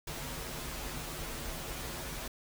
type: noise with comb filter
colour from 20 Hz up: pink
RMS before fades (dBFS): -40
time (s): 0.07-2.28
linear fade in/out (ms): 5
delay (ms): 10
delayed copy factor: -0.85
effects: none

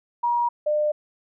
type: tone pair in turn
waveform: sine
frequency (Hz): 954 / 601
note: A#5 / D5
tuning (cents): +40 / +40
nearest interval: minor sixth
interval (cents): 800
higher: first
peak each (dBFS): -19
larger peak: neither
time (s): 0.23-0.49 / 0.66-0.92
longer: neither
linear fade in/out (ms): 10
effects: none

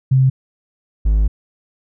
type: tone pair in turn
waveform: sine / triangle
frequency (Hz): 131.8 / 52.3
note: C3 / G#1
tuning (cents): +13 / +13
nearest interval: octave + major third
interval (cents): 1600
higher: first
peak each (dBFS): -9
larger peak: neither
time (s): 0.11-0.3 / 1.05-1.28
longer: second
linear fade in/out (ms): 10
effects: none

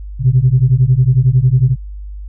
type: beating tone pair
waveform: sine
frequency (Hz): 122.9 / 133.9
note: B2 / C3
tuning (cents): -8 / +40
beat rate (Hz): 11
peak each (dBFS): -10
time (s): 0.19-1.76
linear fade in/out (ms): 50
effects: tanh soft clip ceiling -1 dBFS + added 50 Hz sine -25 dBFS peak until 2.28 s

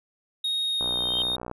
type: tone with pitch glide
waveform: triangle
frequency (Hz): 3736 to 3695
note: A#7 to A#7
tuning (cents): +3 to -16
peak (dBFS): -23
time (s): 0.44-1.36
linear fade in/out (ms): 5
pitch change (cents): -19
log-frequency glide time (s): 0.65-0.96
type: tone with exponential growth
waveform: sine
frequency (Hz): 3159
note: G7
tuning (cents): +13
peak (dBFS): -23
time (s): 0.81-1.22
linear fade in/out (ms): 1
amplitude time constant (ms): 88
type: click train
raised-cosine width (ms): 1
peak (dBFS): -21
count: 44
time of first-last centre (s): 0.81-1.514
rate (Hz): 61.1
effects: none

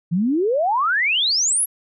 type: exponential sweep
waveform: sine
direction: up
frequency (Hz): 159.3 to 11650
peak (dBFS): -16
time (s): 0.11-1.66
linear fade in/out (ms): 20
effects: none

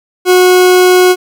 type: tone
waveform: 40% pulse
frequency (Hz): 364.8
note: F#4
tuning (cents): -24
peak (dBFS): -3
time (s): 0.25-1.16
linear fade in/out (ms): 50
effects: none

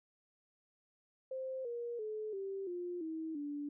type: tone with pitch steps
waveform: sine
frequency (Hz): 523.3 / 474.4 / 430 / 389.8 / 353.3 / 320.3 / 290.3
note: C5 / A#4 / A4 / G4 / F4 / E4 / D4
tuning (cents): 0 / +30 / -40 / -10 / +20 / -50 / -20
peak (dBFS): -38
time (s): 1.31-3.69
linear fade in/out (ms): 5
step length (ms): 340
effects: none

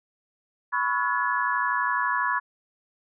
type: tone cluster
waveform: sine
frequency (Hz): 993 / 1105 / 1331 / 1450 / 1701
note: B5 / C#6 / E6 / F#6 / G#6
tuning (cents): +9 / -6 / +16 / -35 / +41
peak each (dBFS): -27 / -28 / -36 / -32 / -27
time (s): 0.72-2.4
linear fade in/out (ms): 20
effects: none

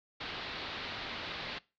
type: low-pass noise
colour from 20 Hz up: white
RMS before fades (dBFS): -41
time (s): 0.2-1.59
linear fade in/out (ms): 10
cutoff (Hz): 4300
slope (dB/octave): 48
effects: noise-tail reverb RT60 0.3 s tail -22 dB re dry

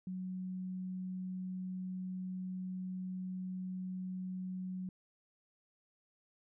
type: tone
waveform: sine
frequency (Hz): 185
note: F#3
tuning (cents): 0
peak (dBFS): -38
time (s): 0.07-4.89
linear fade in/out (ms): 2
effects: none

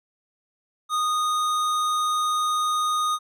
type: tone with hard clipping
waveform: sine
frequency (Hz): 1236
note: D#6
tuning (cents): -12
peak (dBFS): -23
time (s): 0.89-3.19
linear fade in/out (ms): 50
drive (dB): 15
effects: none

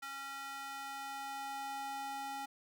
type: tone with high-pass filter sweep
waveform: square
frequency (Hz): 274.8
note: C#4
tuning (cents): -15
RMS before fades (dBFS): -43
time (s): 0.02-2.46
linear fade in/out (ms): 10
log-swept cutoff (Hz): 1300 to 670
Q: 2.2
effects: none

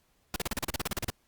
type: noise bursts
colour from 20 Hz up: pink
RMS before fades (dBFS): -31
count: 14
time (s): 0.34-1.102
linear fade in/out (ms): 2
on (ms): 21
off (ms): 36
effects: pink hiss -70 dBFS RMS until 1.27 s + Opus 48 kbps

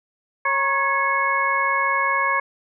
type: tone cluster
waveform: sine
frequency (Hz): 548 / 946 / 1091 / 1675 / 2189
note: C#5 / A#5 / C#6 / G#6 / C#7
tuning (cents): -20 / +25 / -28 / +14 / -22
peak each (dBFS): -30 / -29 / -21 / -24 / -24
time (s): 0.45-2.4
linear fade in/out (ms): 5
effects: none

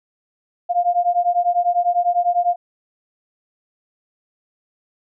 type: beating tone pair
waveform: sine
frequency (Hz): 698.5 / 708.5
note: F5 / F5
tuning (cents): 0 / +25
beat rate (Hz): 10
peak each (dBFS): -18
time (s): 0.69-2.56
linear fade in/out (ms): 20
effects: none

